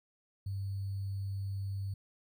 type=tone with sample-and-hold; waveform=sine; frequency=98 Hz; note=G2; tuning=in tune; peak=-34 dBFS; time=0.46-1.94 s; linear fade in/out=5 ms; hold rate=4410 Hz; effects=none